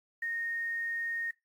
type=tone with quantisation; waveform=sine; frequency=1851 Hz; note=A#6; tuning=13 cents flat; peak=-32 dBFS; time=0.22-1.31 s; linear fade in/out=5 ms; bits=10; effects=noise-tail reverb RT60 0.2 s tail -19 dB re dry + AAC 64 kbps